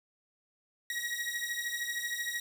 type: beating tone pair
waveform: sawtooth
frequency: 1896 / 1909 Hz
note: A#6 / A#6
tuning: +29 / +41 cents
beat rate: 13 Hz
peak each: -33 / -33 dBFS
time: 0.9-2.4 s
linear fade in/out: 2 ms
effects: 9-bit